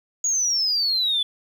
sine exponential sweep, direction down, 6800 to 3434 Hz, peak -18 dBFS, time 0.24-1.23 s, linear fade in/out 5 ms, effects tanh soft clip ceiling -15 dBFS + 9-bit

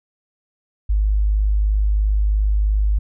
sine tone, 51.5 Hz, G#1, 14 cents flat, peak -14 dBFS, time 0.89-2.99 s, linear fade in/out 10 ms, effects none

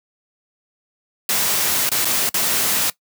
white noise with dropouts, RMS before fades -19 dBFS, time 1.29-2.9 s, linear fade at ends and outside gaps 2 ms, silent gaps 1.892-1.916 / 2.047-2.053 / 2.292-2.342 s, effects noise-tail reverb RT60 0.1 s tail -19 dB re dry + high-pass 100 Hz 12 dB/octave

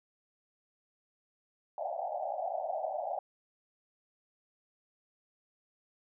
white band-pass noise, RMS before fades -36 dBFS, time 1.78-3.19 s, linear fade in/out 2 ms, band 580 to 810 Hz, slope 96 dB/octave, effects none

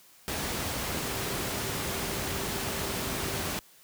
sine tone in noise, 392 Hz, G4, in tune, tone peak -42 dBFS, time 1.02-3.42 s, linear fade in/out 0 ms, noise pink, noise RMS -32 dBFS, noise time 0.28-3.59 s, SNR -13 dB, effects white hiss -57 dBFS RMS until 3.83 s + high-pass 60 Hz 12 dB/octave

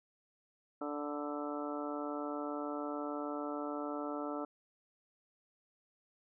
harmonic tone with a mistuned harmonic, 146.83 Hz, D3, in tune, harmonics 2 / 3 / 4 / 5 / 6 / 7 / 8 / 9, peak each -40 / -45 / -43 / -47 / -49 / -52 / -50 / -45 dBFS, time 0.81-4.45 s, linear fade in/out 5 ms, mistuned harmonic 7, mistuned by -37 cents, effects none

